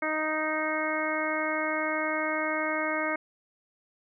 harmonic tone, 310.8 Hz, D#4, 2 cents flat, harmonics 1 / 2 / 3 / 4 / 5 / 6 / 7, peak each -34 / -32 / -37 / -34 / -35 / -37 / -33 dBFS, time 0.02-3.16 s, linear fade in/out 5 ms, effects none

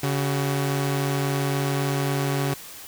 sawtooth tone pair together, 140.2 / 377 Hz, C#3 / F#4, +20 / +32 cents, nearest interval octave + perfect fourth, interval 1712 cents, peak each -19 / -26 dBFS, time 0.03-2.54 s, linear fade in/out 5 ms, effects white hiss -41 dBFS RMS until 2.87 s

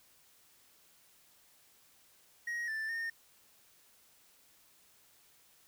triangle tone with pitch steps, 1887 / 1767 / 1830 Hz, A#6 / A6 / A#6, +21 / +7 / -32 cents, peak -33 dBFS, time 2.47-3.1 s, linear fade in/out 5 ms, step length 210 ms, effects white hiss -65 dBFS RMS until 5.67 s

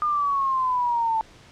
sine exponential sweep, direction down, 1219 to 880 Hz, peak -20 dBFS, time 0.02-1.21 s, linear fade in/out 0 ms, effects pink hiss -50 dBFS RMS until 1.51 s + low-pass 6000 Hz 12 dB/octave

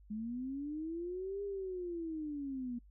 sine linear two-way sweep, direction up then down, 207.7 to 405.9 to 235.8 Hz, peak -37 dBFS, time 0.1-2.79 s, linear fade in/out 10 ms, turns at 1.43 s, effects noise-tail reverb RT60 0.1 s tail -24 dB re dry + added 50 Hz sine -57 dBFS peak until 2.9 s

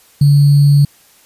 sine tone with sample-and-hold, 143.5 Hz, D3, 40 cents flat, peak -5 dBFS, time 0.21-0.85 s, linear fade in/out 5 ms, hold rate 4410 Hz, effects white hiss -48 dBFS RMS until 1.25 s + resampled to 32000 Hz

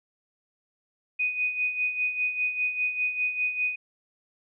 sine tone with tremolo, 2489 Hz, D#7, in tune, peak -22 dBFS, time 1.19-3.76 s, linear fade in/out 10 ms, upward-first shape sine, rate 5 Hz, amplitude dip 65%, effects none

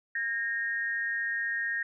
sine tone pair together, 1620.3 / 1856 Hz, G#6 / A#6, -43 / -8 cents, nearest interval major second, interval 235 cents, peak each -33 / -30 dBFS, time 0.15-1.83 s, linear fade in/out 5 ms, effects none

